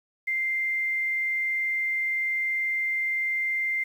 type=tone with quantisation; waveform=sine; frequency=2093 Hz; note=C7; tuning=in tune; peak=-24 dBFS; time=0.27-3.84 s; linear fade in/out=10 ms; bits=9; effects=none